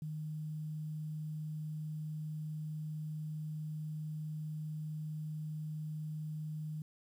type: tone with quantisation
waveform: sine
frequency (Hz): 154.1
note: D#3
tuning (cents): -16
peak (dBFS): -38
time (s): 0.02-6.82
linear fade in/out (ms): 2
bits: 11
effects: none